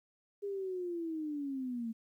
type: linear sweep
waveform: sine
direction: down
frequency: 408 to 221.9 Hz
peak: -35 dBFS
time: 0.42-1.93 s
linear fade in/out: 20 ms
effects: 12-bit